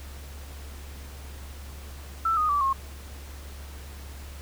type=tone with pitch steps; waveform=sine; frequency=1328 / 1239.1 / 1156.1 / 1078.7 Hz; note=E6 / D#6 / D6 / C#6; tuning=+12 / -8 / -28 / -48 cents; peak=-21 dBFS; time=2.25-2.73 s; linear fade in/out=5 ms; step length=120 ms; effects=added 70 Hz sine -39 dBFS peak until 4.41 s + pink hiss -47 dBFS RMS until 4.41 s